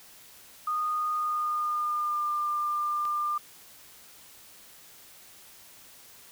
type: tone with pitch glide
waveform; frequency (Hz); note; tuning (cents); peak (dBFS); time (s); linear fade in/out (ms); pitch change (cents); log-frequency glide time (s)
sine; 1231 to 1196.6; D#6 to D6; -19 to +32; -26; 0.67-3.38; 5; -49; 1.13-2.33
type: click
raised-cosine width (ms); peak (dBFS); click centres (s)
0.2; -27; 3.053
effects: white hiss -52 dBFS RMS until 6.31 s